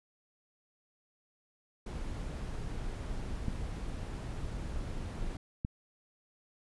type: noise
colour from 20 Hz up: brown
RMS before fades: -38 dBFS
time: 1.86-5.37 s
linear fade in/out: 5 ms
type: clicks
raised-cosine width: 5 ms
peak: -21 dBFS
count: 2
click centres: 3.483 / 5.649 s
effects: resampled to 24000 Hz